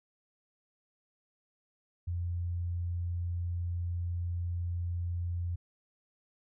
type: tone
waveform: sine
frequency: 87 Hz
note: F2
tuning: 6 cents flat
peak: -31 dBFS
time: 2.07-5.56 s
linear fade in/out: 10 ms
effects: none